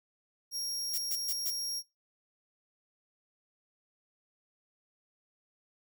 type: tone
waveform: sawtooth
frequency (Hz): 5590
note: F8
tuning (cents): +1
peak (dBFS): -31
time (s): 0.51-1.83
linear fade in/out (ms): 50
type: noise bursts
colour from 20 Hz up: violet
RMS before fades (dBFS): -34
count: 4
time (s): 0.93-1.506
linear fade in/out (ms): 10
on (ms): 54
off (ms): 120
effects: noise-tail reverb RT60 0.2 s tail -20 dB re dry